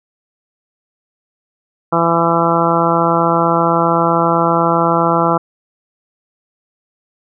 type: harmonic tone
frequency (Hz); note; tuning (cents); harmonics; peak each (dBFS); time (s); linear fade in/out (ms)
167.8; E3; +31; 1 / 2 / 3 / 4 / 5 / 6 / 7 / 8; -19 / -19 / -19 / -19 / -19 / -19 / -19 / -19; 1.92-5.38; 10
effects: none